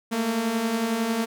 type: beating tone pair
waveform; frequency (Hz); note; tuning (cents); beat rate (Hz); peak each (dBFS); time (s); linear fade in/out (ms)
sawtooth; 217.6 / 228.6; A3 / A#3; -19 / -34; 11; -27 / -20; 0.11-1.26; 20
effects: none